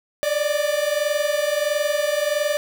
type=tone pair together; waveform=45% pulse; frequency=579 / 600.5 Hz; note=D5 / D5; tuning=-25 / +38 cents; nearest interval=minor second; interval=63 cents; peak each=-23 / -22 dBFS; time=0.23-2.57 s; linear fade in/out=0 ms; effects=none